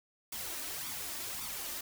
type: noise with flanger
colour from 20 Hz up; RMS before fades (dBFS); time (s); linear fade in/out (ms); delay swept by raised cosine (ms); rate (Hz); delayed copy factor
white; -40; 0.32-1.81; 5; 0.85 to 3.35; 1.8; +0.6
effects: none